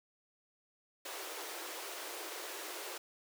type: high-pass noise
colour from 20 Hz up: pink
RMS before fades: -44 dBFS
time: 1.05-2.98 s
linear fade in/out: 5 ms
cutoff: 320 Hz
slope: 96 dB/octave
effects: none